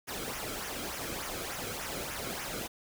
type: noise with flanger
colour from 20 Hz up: pink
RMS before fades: -38 dBFS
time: 0.07-2.68 s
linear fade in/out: 20 ms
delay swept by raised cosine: 0.23 to 1.13 ms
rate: 3.4 Hz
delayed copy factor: -0.6
effects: none